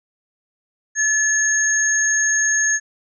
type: tone pair together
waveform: sine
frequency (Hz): 1726 / 6517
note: A6 / G#8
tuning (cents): -34 / -34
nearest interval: octave + major seventh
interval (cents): 2300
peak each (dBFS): -18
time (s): 0.95-2.8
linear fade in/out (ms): 50
effects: none